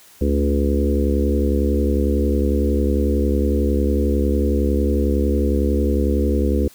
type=harmonic tone with a mistuned harmonic; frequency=71 Hz; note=C#2; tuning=42 cents sharp; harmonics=1 / 3 / 4 / 5 / 6 / 7; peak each=-18 / -23 / -24 / -25 / -26 / -26 dBFS; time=0.21-6.68 s; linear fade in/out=5 ms; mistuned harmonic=3; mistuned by=+18 cents; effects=white hiss -48 dBFS RMS until 6.74 s